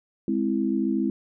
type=chord; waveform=sine; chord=Ab augmented; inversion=none; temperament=equal; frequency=207.7 / 261.6 / 329.6 Hz; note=Ab3 / C4 / E4; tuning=0 / 0 / 0 cents; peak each=-26 dBFS; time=0.28-1.1 s; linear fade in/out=2 ms; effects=none